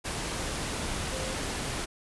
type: tone in noise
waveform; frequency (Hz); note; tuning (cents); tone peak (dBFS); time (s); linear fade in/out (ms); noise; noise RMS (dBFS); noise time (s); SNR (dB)
sine; 523.3; C5; 0; -38; 1.11-1.35; 20; pink; -33; 0.04-1.86; -8
effects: resampled to 24000 Hz